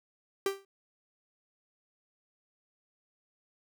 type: tone with exponential decay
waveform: 45% pulse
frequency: 392 Hz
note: G4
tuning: in tune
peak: -24 dBFS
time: 0.46-0.65 s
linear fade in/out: 2 ms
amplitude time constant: 40 ms
effects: none